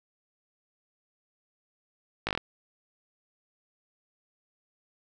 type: slowing click train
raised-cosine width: 0.3 ms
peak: -12 dBFS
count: 6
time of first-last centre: 2.27-2.376 s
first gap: 18 ms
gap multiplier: 1.08
effects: 9-bit